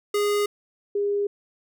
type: tone pair in turn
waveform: square / sine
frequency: 412.1 / 406.4 Hz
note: G#4 / G#4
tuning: -13 / -38 cents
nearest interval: unison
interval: 25 cents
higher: first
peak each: -21 dBFS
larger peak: neither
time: 0.14-0.46 / 0.95-1.27 s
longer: neither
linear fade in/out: 5 ms
effects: none